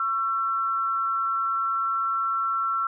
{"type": "tone pair together", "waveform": "sine", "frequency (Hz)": [1108.7, 1344.9], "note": ["C#6", "E6"], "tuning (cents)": [0, 34], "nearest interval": "minor third", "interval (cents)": 334, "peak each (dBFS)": [-32, -23], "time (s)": [0, 2.87], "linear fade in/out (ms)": 2, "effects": []}